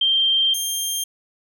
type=tone pair in turn; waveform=sine / 15% pulse; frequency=3162 / 3193 Hz; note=G7 / G7; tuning=+14 / +31 cents; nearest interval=unison; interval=17 cents; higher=second; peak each=-15 dBFS; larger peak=neither; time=0.01-0.54 / 0.54-1.04 s; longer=first; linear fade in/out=5 ms; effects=none